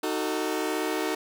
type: chord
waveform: sawtooth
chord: D# diminished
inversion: none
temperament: just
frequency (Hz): 311.1 / 373.4 / 448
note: D#4 / F#4 / A4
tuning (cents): 0 / +16 / +31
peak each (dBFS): -26 / -27 / -28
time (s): 0.03-1.15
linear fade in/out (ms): 5
effects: none